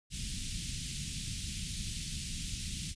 pink band-stop noise, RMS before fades -38 dBFS, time 0.1-2.95 s, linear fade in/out 50 ms, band 200 to 2800 Hz, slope 24 dB/octave, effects resampled to 22050 Hz

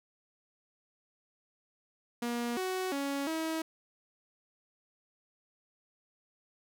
sawtooth tone with pitch steps, 238.3 / 372.6 / 279.2 / 321.3 Hz, A#3 / F#4 / C#4 / E4, +38 / +12 / +13 / -44 cents, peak -28 dBFS, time 2.22-3.62 s, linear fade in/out 5 ms, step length 350 ms, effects none

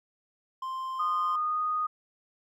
triangle tone, 1046.5 Hz, C6, in tune, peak -30 dBFS, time 0.62-1.36 s, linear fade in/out 5 ms
sine tone with pitch glide, 1230 to 1239.3 Hz, D#6 to D#6, -20 to -7 cents, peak -26 dBFS, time 0.99-1.87 s, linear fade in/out 10 ms, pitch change +13 cents, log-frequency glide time 1.45-1.59 s
effects none

